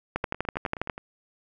two click trains, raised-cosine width 0.5 ms, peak -22 / -11 dBFS, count 8 / 10, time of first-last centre 0.24-0.979 / 0.16-0.898 s, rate 9.47 / 12.2 Hz, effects none

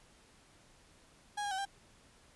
35% pulse tone with pitch steps, 826 / 814 / 762 / 793 Hz, G#5 / G#5 / G5 / G5, -10 / -35 / -49 / +20 cents, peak -33 dBFS, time 1.37-1.654 s, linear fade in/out 10 ms, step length 71 ms, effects pink hiss -63 dBFS RMS until 2.35 s + resampled to 24000 Hz

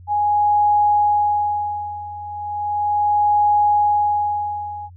sine tone with tremolo, 830.6 Hz, G#5, in tune, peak -12 dBFS, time 0.07-4.9 s, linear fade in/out 50 ms, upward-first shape sine, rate 0.36 Hz, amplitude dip 85%, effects added 89 Hz sine -39 dBFS peak until 4.96 s

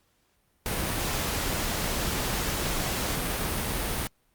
pink noise, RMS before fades -29 dBFS, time 0.66-4.07 s, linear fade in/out 0 ms, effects pink hiss -69 dBFS RMS until 4.34 s + Opus 48 kbps

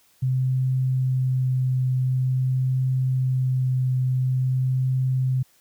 sine tone with vibrato, 129.2 Hz, C3, 21 cents flat, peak -19 dBFS, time 0.22-5.43 s, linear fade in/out 10 ms, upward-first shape triangle, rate 0.47 Hz, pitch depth 11 cents each way, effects white hiss -60 dBFS RMS until 5.6 s

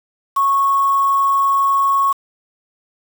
sine tone with quantisation, 1102 Hz, C#6, 11 cents flat, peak -12 dBFS, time 0.36-2.13 s, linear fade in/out 10 ms, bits 5, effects none

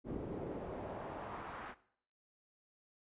brown noise with band-pass filter sweep, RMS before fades -44 dBFS, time 0.04-1.75 s, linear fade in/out 50 ms, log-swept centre 320 to 1400 Hz, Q 1.5, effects noise-tail reverb RT60 0.6 s tail -17 dB re dry + resampled to 8000 Hz

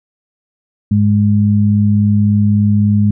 sine tone pair together, 103.55 / 207.1 Hz, G#2 / G#3, -5 / -5 cents, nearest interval octave, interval 1200 cents, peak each -11 dBFS, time 0.91-3.11 s, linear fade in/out 5 ms, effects none

